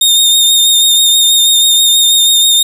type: tone with vibrato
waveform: sawtooth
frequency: 3672 Hz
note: A#7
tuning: 27 cents flat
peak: -3 dBFS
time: 0.01-2.63 s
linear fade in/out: 5 ms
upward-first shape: triangle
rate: 6.2 Hz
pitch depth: 31 cents each way
effects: none